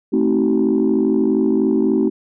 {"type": "chord", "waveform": "sine", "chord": "A diminished seventh", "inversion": "none", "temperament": "just", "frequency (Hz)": [220, 264, 316.8, 380.2], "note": ["A3", "C4", "Eb4", "Gb4"], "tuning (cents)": [0, 16, 31, 47], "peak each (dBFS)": -18, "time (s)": [0.12, 2.1], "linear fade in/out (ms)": 20, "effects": ["tanh soft clip ceiling -7 dBFS"]}